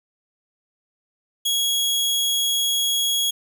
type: tone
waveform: sawtooth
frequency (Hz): 3322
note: G#7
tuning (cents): 0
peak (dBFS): -16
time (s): 1.45-3.31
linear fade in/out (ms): 10
effects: none